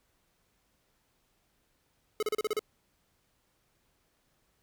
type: tone bursts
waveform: square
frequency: 427.4 Hz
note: G#4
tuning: 50 cents sharp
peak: -28 dBFS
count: 7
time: 2.2-2.593 s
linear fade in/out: 2 ms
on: 27 ms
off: 34 ms
effects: pink hiss -73 dBFS RMS until 4.62 s